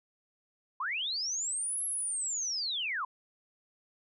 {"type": "linear two-way sweep", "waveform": "sine", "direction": "up then down", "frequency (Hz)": [951, 11270, 951], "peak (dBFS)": -31, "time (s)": [0.8, 3.05], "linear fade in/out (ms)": 5, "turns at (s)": 1.85, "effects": []}